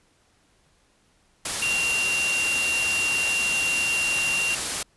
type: tone in noise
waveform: sine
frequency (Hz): 2765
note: F7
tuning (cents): -18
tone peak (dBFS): -22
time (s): 1.62-4.55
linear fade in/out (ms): 5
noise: white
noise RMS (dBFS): -27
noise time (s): 1.45-4.83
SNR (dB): +2
effects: pink hiss -63 dBFS RMS until 4.96 s + resampled to 24000 Hz